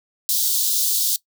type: high-pass noise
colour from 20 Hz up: white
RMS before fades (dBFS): -20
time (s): 0.29-1.16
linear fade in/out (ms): 0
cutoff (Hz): 3500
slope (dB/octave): 48
effects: noise-tail reverb RT60 0.1 s tail -20 dB re dry